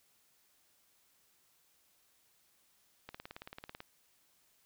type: click train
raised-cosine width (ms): 0.3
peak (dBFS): -29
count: 14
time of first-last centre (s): 3.09-3.804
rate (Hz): 18.2
effects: white hiss -71 dBFS RMS until 4.65 s